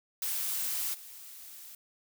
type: noise with level steps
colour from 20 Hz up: blue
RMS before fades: -33 / -48 dBFS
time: 0.22-1.75 s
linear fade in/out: 2 ms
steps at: 0.93 s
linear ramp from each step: 20 ms
effects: none